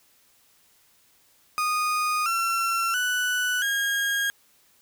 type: tone with pitch steps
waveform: 35% pulse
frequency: 1235 / 1354.6 / 1485.7 / 1629.6 Hz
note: D#6 / E6 / F#6 / G#6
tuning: -13 / +47 / +7 / -33 cents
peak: -21 dBFS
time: 1.58-4.3 s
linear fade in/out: 0 ms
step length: 680 ms
effects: white hiss -61 dBFS RMS until 4.81 s